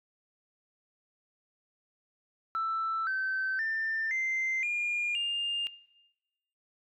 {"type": "tone with pitch steps", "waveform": "sine", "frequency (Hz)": [1326, 1540.9, 1790.6, 2081, 2418, 2810], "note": ["E6", "G6", "A6", "C7", "D7", "F7"], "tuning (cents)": [10, -30, 30, -10, 50, 10], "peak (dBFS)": -27, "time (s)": [2.55, 5.67], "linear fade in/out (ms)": 0, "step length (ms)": 520, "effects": ["noise-tail reverb RT60 1.0 s tail -21 dB re dry", "tanh soft clip ceiling -25 dBFS"]}